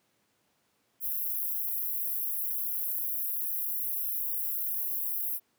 white high-pass noise, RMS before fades -32 dBFS, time 1-5.4 s, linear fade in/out 50 ms, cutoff 11000 Hz, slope 96 dB/octave, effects pink hiss -72 dBFS RMS until 5.58 s + high-pass 150 Hz 12 dB/octave

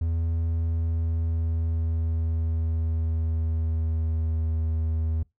triangle tone with pitch glide, 82.41 to 80.11 Hz, E2 to E2, 0 to -49 cents, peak -21 dBFS, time 0.01-5.23 s, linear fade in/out 5 ms, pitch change -49 cents, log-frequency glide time 0.44-4.5 s, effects noise-tail reverb RT60 0.2 s tail -25 dB re dry

